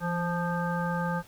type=harmonic tone with a mistuned harmonic; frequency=174.61 Hz; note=F3; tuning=in tune; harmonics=1 / 3 / 5 / 7 / 9; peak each=-29 / -35 / -34 / -37 / -36 dBFS; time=0-1.23 s; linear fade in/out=50 ms; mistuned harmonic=1; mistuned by=-46 cents; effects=added 50 Hz sine -56 dBFS peak until 1.27 s + pink hiss -54 dBFS RMS until 1.27 s